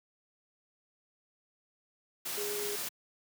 sine tone in noise, 412.7 Hz, G#4, 11 cents flat, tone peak -36 dBFS, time 2.37-2.76 s, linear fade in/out 10 ms, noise white, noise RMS -37 dBFS, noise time 2.25-2.89 s, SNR -2 dB, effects high-pass 150 Hz 12 dB/octave

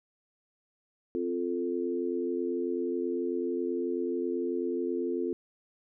sine chord, F major, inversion second, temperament equal, 261.6 / 349.2 / 440 Hz, C4 / F4 / A4, 0 / 0 / 0 cents, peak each -34 / -31 / -34 dBFS, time 1.15-5.33 s, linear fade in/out 0 ms, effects none

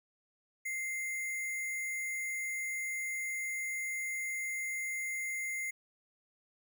sine tone with sample-and-hold, 2093 Hz, C7, in tune, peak -34 dBFS, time 0.65-5.71 s, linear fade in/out 10 ms, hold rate 8820 Hz, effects none

